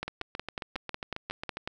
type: two click trains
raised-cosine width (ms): 0.3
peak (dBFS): -19 / -17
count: 12 / 10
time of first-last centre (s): 0.08-1.571 / 0.03-1.675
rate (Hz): 7.38 / 5.47
effects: none